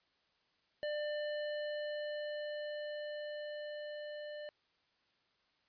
square tone with level ramp, 596 Hz, D5, 25 cents sharp, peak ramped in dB -36 to -44 dBFS, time 0.83-4.49 s, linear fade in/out 0 ms, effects white hiss -75 dBFS RMS until 5.68 s + resampled to 11025 Hz

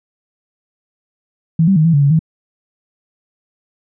sine tone with pitch steps, 162.9 / 193.7 / 155.8 / 166 / 143 / 141.1 / 159.8 Hz, E3 / G3 / D#3 / E3 / D3 / C#3 / D#3, -20 / -20 / +3 / +12 / -46 / +31 / +47 cents, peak -8 dBFS, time 1.59-2.192 s, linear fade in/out 5 ms, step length 86 ms, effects none

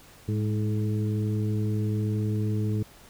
harmonic tone with a mistuned harmonic, 107.2 Hz, A2, 45 cents flat, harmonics 1 / 2 / 3 / 4, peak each -25 / -31 / -35 / -37 dBFS, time 0.28-2.83 s, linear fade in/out 5 ms, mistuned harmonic 2, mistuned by -50 cents, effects pink hiss -52 dBFS RMS until 3.09 s

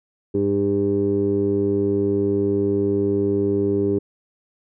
15% pulse tone with low-pass filter, 100 Hz, G2, 35 cents sharp, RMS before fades -20 dBFS, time 0.34-3.99 s, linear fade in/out 10 ms, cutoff 380 Hz, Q 6.3, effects none

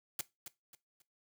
white noise with echo, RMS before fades -36 dBFS, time 0.19-0.21 s, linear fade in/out 2 ms, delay 270 ms, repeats 3, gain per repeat -10 dB, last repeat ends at 1.02 s, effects noise-tail reverb RT60 0.2 s tail -18 dB re dry + high-pass 100 Hz 12 dB/octave

